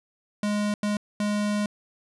square tone bursts at uneven times, 207.7 Hz, G#3, in tune, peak -24 dBFS, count 3, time 0.43-0.74 / 0.83-0.97 / 1.2-1.66 s, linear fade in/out 2 ms, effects resampled to 24000 Hz

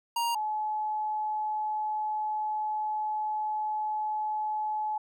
square / sine tone pair in turn, 937 / 855.3 Hz, A#5 / A5, +9 / -49 cents, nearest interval major second, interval 158 cents, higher first, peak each -27 / -28 dBFS, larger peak first, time 0.16-0.35 / 0.35-4.98 s, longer second, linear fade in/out 5 ms, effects none

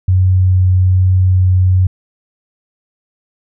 sine tone with vibrato, 92.5 Hz, F#2, in tune, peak -7 dBFS, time 0.08-1.87 s, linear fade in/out 5 ms, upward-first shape triangle, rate 1.2 Hz, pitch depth 8 cents each way, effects none

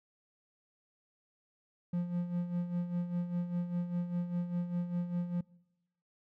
triangle tone with tremolo, 175.3 Hz, F3, 7 cents sharp, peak -27 dBFS, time 1.93-5.41 s, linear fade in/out 5 ms, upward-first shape sine, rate 5 Hz, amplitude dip 65%, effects noise-tail reverb RT60 1.0 s tail -25 dB re dry

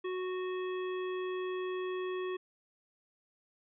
harmonic tone, 368.7 Hz, F#4, 6 cents flat, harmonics 1 / 3 / 5 / 7 / 9, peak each -34 / -44 / -48 / -51 / -53 dBFS, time 0.04-2.37 s, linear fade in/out 10 ms, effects none

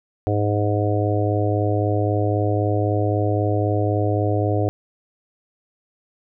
harmonic tone, 103.83 Hz, G#2, in tune, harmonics 1 / 3 / 4 / 5 / 6 / 7, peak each -20 / -25 / -26 / -27 / -28 / -28 dBFS, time 0.27-4.69 s, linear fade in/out 0 ms, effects none

